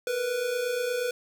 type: tone pair together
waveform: square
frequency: 465.4 / 493.8 Hz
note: A#4 / B4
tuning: -3 / 0 cents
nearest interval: minor second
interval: 103 cents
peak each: -35 / -28 dBFS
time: 0.07-1.11 s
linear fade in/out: 2 ms
effects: none